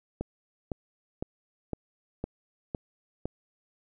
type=click train; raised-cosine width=2 ms; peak=-18 dBFS; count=7; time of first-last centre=0.21-3.256 s; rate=1.97 Hz; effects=none